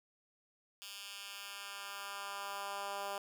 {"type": "tone with high-pass filter sweep", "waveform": "10% pulse", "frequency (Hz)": 199.8, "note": "G3", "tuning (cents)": 33, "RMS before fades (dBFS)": -44, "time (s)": [0.82, 3.18], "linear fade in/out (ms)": 0, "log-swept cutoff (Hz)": [3200, 620], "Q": 1.2, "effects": []}